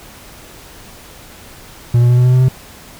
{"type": "tone with pitch steps", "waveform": "triangle", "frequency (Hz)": [119.7, 121.23, 122.78, 124.35, 125.94, 127.55, 129.18], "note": ["A#2", "B2", "B2", "B2", "B2", "C3", "C3"], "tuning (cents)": [46, -32, -10, 12, 34, -44, -22], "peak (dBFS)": -5, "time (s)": [1.94, 2.486], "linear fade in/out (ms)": 5, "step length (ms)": 78, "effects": ["pink hiss -38 dBFS RMS until 2.99 s"]}